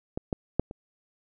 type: clicks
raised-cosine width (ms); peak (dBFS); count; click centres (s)
2; -17 / -14 / -8 / -25; 4; 0.175 / 0.328 / 0.596 / 0.711
effects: none